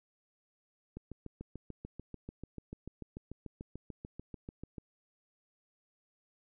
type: click train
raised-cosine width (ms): 3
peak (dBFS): -30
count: 27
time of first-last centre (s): 0.97-4.782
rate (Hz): 6.82
effects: none